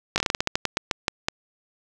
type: slowing click train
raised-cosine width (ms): 0.2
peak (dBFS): -4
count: 15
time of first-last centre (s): 0.16-1.285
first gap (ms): 19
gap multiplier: 1.2
effects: none